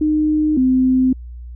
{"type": "tone pair in turn", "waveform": "sine", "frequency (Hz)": [306, 257.9], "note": ["D#4", "C4"], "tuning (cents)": [-29, -25], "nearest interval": "minor third", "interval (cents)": 296, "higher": "first", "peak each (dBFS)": [-13, -11], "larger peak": "second", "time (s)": [[0.01, 0.57], [0.57, 1.13]], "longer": "neither", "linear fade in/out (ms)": 5, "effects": ["added 60 Hz sine -30 dBFS peak until 1.55 s"]}